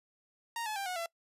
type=tone with pitch steps; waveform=sawtooth; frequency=930 / 857.8 / 791.1 / 729.7 / 673 Hz; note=A#5 / A5 / G5 / F#5 / E5; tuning=-4 / -44 / +16 / -24 / +36 cents; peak=-31 dBFS; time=0.56-1.06 s; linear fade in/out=2 ms; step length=100 ms; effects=noise-tail reverb RT60 0.1 s tail -23 dB re dry + resampled to 32000 Hz